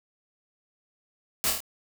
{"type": "noise with echo", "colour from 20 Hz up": "white", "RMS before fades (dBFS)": -26, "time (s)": [1.44, 1.5], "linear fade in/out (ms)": 0, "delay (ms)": 26, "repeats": 4, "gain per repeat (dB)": -3, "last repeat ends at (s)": 1.604, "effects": []}